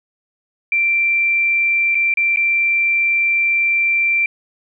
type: tone with dropouts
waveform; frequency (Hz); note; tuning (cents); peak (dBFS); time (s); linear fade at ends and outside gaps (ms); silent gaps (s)
sine; 2354; D7; +3; -13; 0.72-4.26; 2; 1.947-1.952 / 2.14-2.172 / 2.361-2.371
effects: none